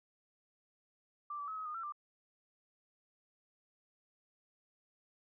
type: tone with pitch steps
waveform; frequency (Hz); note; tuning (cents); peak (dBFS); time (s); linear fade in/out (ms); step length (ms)
sine; 1177 / 1154 / 1285 / 1273 / 1225 / 1345 / 1184; D6 / D6 / E6 / D#6 / D#6 / E6 / D6; +3 / -31 / -45 / +39 / -27 / +34 / +14; -39; 1.3-1.923; 5; 89
effects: none